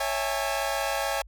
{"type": "chord", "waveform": "sawtooth", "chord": "A major seventh", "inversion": "first", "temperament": "equal with one note detuned", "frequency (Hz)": [554.4, 659.3, 813.5, 880], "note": ["C#5", "E5", "G#5", "A5"], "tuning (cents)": [0, 0, -36, 0], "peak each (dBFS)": [-27, -28, -27, -31], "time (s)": [0, 1.22], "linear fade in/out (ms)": 5, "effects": ["added 50 Hz sine -46 dBFS peak until 1.27 s"]}